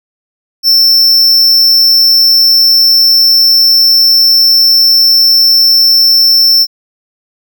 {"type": "tone", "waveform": "square", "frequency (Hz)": 5370, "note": "E8", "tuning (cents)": 31, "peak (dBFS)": -4, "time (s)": [0.63, 6.67], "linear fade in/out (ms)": 50, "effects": []}